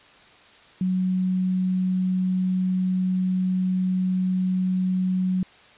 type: tone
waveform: sine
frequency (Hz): 185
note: F#3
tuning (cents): 0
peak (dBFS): -20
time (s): 0.81-5.43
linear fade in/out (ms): 2
effects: white hiss -51 dBFS RMS until 5.77 s + resampled to 8000 Hz